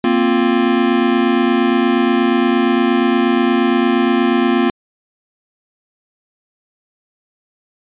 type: chord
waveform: square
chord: Bb suspended second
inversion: none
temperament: equal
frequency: 233.1 / 261.6 / 349.2 Hz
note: Bb3 / C4 / F4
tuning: 0 / 0 / 0 cents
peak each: -17 dBFS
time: 0.04-4.7 s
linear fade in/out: 2 ms
effects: resampled to 8000 Hz